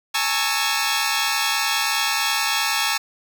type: chord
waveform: 10% pulse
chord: A major seventh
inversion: third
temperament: equal with one note detuned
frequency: 830.6 / 900 / 1108.7 / 1318.5 Hz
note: G#5 / A5 / C#6 / E6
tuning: 0 / +39 / 0 / 0 cents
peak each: -17 dBFS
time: 0.14-2.98 s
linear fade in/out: 10 ms
effects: none